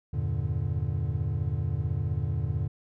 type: chord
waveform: triangle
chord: E half-diminished seventh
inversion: none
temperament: equal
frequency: 82.41 / 98 / 116.54 / 146.83 Hz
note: E2 / G2 / Bb2 / D3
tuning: 0 / 0 / 0 / 0 cents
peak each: -30 dBFS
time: 0.13-2.68 s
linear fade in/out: 10 ms
effects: none